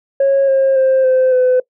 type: tone with pitch steps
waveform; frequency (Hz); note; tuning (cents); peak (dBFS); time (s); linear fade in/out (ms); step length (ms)
sine; 548 / 537.3 / 526.9 / 516.6 / 506.6; C#5 / C5 / C5 / C5 / B4; -20 / +46 / +12 / -22 / +44; -7; 0.2-1.6; 5; 280
effects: noise-tail reverb RT60 0.1 s tail -22 dB re dry + tanh soft clip ceiling -7 dBFS